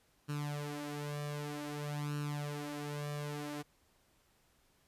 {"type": "tone with flanger", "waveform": "sawtooth", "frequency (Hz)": 146.83, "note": "D3", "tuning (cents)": 0, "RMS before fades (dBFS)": -40, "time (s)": [0.28, 3.63], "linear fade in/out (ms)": 20, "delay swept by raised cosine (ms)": [0.71, 5.11], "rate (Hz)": 0.53, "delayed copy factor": 0.75, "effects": ["pink hiss -71 dBFS RMS until 4.87 s", "resampled to 32000 Hz"]}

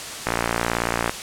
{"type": "click train", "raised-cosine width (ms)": 0.5, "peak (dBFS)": -5, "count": 49, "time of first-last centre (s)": [0.27, 1.095], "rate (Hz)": 58.2, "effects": ["white hiss -32 dBFS RMS until 1.22 s", "low-pass 9000 Hz 12 dB/octave"]}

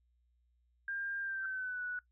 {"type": "tone with pitch glide", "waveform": "sine", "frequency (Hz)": [1600, 1475.7], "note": ["G6", "F#6"], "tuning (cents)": [35, -5], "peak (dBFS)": -36, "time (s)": [0.88, 1.99], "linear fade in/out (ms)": 2, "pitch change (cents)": -140, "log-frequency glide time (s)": [1.2, 1.83]}
{"type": "tone with exponential growth", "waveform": "sine", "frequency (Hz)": 1382, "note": "F6", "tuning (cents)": -19, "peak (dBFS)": -38, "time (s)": [1.38, 1.46], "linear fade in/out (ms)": 5, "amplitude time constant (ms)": 16}
{"effects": ["noise-tail reverb RT60 0.1 s tail -18 dB re dry", "added 60 Hz sine -70 dBFS peak until 2.11 s"]}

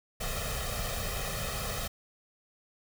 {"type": "noise with comb filter", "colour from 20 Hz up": "pink", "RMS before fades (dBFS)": -34, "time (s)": [0.2, 1.88], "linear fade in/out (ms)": 10, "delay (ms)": 1.6, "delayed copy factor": 1, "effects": []}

